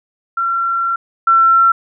sine tone pair in turn, 1363 / 1350.5 Hz, F6 / E6, -43 / +42 cents, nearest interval unison, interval 15 cents, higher first, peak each -14 / -7 dBFS, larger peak second, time 0.37-0.96 / 1.27-1.72 s, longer first, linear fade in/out 5 ms, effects none

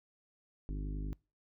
harmonic tone, 50.5 Hz, G#1, 48 cents flat, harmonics 1 / 2 / 3 / 4 / 5 / 6 / 7 / 8, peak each -36 / -50 / -45 / -57 / -48 / -50 / -60 / -59 dBFS, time 0.69-1.13 s, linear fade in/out 0 ms, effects noise-tail reverb RT60 0.3 s tail -25 dB re dry

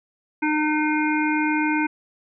harmonic tone, 304.6 Hz, D#4, 37 cents flat, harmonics 1 / 3 / 5 / 7 / 8, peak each -21 / -26 / -28 / -29 / -30 dBFS, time 0.42-1.87 s, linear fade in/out 10 ms, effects none

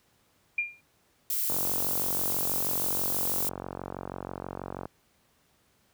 sine tone with exponential decay, 2400 Hz, D7, 37 cents sharp, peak -22 dBFS, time 0.58-0.81 s, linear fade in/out 5 ms, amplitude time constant 48 ms
violet noise, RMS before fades -29 dBFS, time 1.3-3.49 s, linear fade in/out 2 ms
click train, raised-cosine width 1 ms, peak -21 dBFS, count 156, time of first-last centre 1.5-4.855 s, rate 46.2 Hz
effects pink hiss -67 dBFS RMS until 5.93 s + high-pass 60 Hz 12 dB/octave

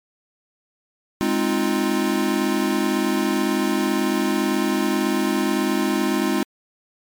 square chord, F minor seventh, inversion first, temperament equal, 207.7 / 261.6 / 311.1 / 349.2 Hz, Ab3 / C4 / Eb4 / F4, 0 / 0 / 0 / 0 cents, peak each -25 dBFS, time 1.21-6.43 s, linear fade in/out 0 ms, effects MP3 96 kbps

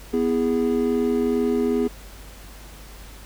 triangle chord, E major, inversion second, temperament just, 247.2 / 329.6 / 412 Hz, B3 / E4 / G#4, +2 / 0 / -14 cents, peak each -20 / -26 / -20 dBFS, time 0.13-1.88 s, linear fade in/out 10 ms, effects added 50 Hz sine -41 dBFS peak until 3.25 s + pink hiss -45 dBFS RMS until 3.25 s

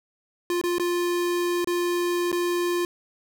square tone with dropouts, 350.3 Hz, F4, 5 cents sharp, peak -23 dBFS, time 0.5-2.85 s, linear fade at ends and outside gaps 1 ms, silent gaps 0.614-0.638 / 0.783-0.797 / 1.645-1.673 / 2.317-2.327 s, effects none

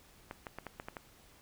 clicks, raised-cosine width 0.5 ms, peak -26 dBFS, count 7, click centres 0.311 / 0.468 / 0.586 / 0.667 / 0.799 / 0.885 / 0.968 s, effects pink hiss -61 dBFS RMS until 1.41 s

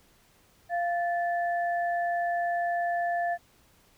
sine tone pair together, 694.1 / 1749 Hz, F5 / A6, -11 / -11 cents, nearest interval octave + major third, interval 1600 cents, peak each -26 / -34 dBFS, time 0.69-3.38 s, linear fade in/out 50 ms, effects pink hiss -62 dBFS RMS until 3.97 s

